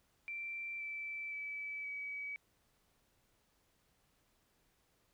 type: tone with pitch steps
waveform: sine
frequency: 2349 / 2325 / 2301 / 2277 Hz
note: D7 / D7 / D7 / C#7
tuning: 0 / -18 / -36 / +46 cents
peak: -40 dBFS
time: 0.28-2.36 s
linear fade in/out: 0 ms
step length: 520 ms
effects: pink hiss -75 dBFS RMS until 5.13 s